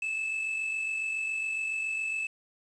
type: tone with amplitude modulation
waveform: triangle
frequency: 2618 Hz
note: E7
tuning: 13 cents flat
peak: -26 dBFS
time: 0.02-2.27 s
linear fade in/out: 5 ms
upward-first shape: sine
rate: 47.2 Hz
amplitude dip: 40%
effects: resampled to 22050 Hz + 9-bit